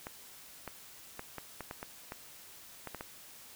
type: clicks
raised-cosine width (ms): 0.5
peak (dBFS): -25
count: 11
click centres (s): 0.069 / 0.677 / 1.194 / 1.383 / 1.607 / 1.711 / 1.829 / 2.121 / 2.873 / 2.947 / 3.009
effects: white hiss -53 dBFS RMS until 3.55 s